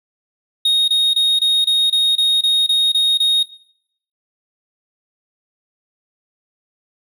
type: tone bursts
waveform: triangle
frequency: 3729 Hz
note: A#7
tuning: in tune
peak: -10 dBFS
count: 11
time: 0.65-3.43 s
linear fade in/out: 5 ms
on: 230 ms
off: 25 ms
effects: noise-tail reverb RT60 0.7 s tail -19 dB re dry